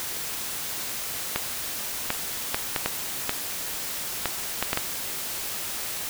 clicks, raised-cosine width 0.3 ms, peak -7 dBFS, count 10, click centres 1.36 / 2.104 / 2.545 / 2.762 / 2.86 / 3.294 / 4.257 / 4.626 / 4.731 / 4.774 s, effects white hiss -32 dBFS RMS until 6.09 s

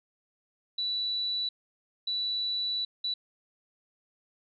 sine tone bursts at uneven times, 3951 Hz, B7, in tune, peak -28 dBFS, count 3, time 0.78-1.49 / 2.07-2.85 / 3.04-3.14 s, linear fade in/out 5 ms, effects none

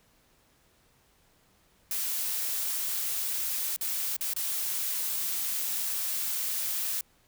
blue noise with dropouts, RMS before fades -31 dBFS, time 1.91-7.01 s, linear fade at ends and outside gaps 2 ms, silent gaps 3.763-3.81 / 4.166-4.209 / 4.336-4.363 s, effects pink hiss -65 dBFS RMS until 7.27 s

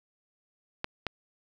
clicks, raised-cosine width 0.3 ms, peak -14 dBFS, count 2, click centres 0.844 / 1.067 s, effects none

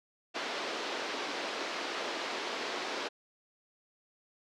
pink band-pass noise, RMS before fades -37 dBFS, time 0.34-3.09 s, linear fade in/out 20 ms, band 320 to 5100 Hz, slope 24 dB/octave, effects none

